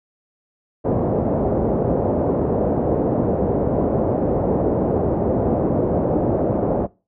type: low-pass noise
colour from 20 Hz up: white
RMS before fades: -19 dBFS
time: 0.84-6.87 s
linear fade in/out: 20 ms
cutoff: 600 Hz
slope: 24 dB/octave
effects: noise-tail reverb RT60 0.3 s tail -22 dB re dry + high-pass 60 Hz 12 dB/octave